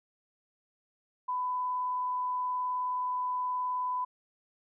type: tone with vibrato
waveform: sine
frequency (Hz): 1000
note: B5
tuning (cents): +21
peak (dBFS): -29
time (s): 1.28-4.05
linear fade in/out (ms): 10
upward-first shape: triangle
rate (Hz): 19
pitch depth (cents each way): 9
effects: none